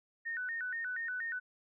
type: tone with vibrato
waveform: sine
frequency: 1658 Hz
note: G#6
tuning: 3 cents flat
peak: -35 dBFS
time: 0.25-1.4 s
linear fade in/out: 20 ms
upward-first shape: square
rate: 4.2 Hz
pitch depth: 180 cents each way
effects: none